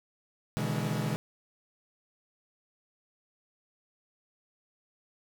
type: chord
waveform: 40% pulse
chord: E dominant seventh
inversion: second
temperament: equal with one note detuned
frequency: 123.47 / 146.83 / 160.96 / 207.7 Hz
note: B2 / D3 / E3 / G#3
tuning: 0 / 0 / -41 / 0 cents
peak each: -34 dBFS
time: 0.57-1.16 s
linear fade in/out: 0 ms
effects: none